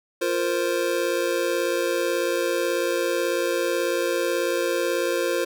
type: chord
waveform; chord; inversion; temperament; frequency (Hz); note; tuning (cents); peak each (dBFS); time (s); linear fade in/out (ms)
square; F suspended fourth; none; just; 349.2 / 465.6 / 523.8; F4 / Bb4 / C5; 0 / -2 / +2; -27 / -28 / -26; 0.21-5.45; 10
effects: none